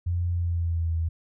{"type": "tone with pitch glide", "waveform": "sine", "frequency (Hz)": [87.31, 81.94], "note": ["F2", "E2"], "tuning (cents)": [0, -10], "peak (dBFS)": -23, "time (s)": [0.06, 1.09], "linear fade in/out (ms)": 10, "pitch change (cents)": -110, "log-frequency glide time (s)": [0.31, 0.96], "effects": []}